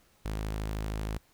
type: tone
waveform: sawtooth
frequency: 53 Hz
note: G#1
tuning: 36 cents sharp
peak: -28 dBFS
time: 0.25-1.18 s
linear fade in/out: 5 ms
effects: pink hiss -65 dBFS RMS until 1.33 s